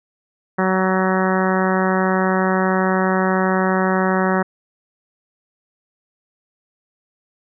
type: harmonic tone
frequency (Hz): 187.7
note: F#3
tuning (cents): +25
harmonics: 1 / 2 / 3 / 4 / 5 / 6 / 7 / 8 / 9 / 10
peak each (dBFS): -19 / -22 / -24 / -25 / -26 / -27 / -27 / -28 / -29 / -29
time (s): 0.58-4.43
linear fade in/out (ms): 10
effects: none